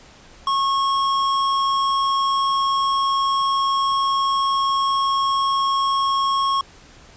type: tone with hard clipping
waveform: sine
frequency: 1093 Hz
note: C#6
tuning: 25 cents flat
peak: -19 dBFS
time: 0.47-6.61 s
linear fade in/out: 2 ms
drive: 13 dB
effects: pink hiss -47 dBFS RMS until 7.16 s + resampled to 16000 Hz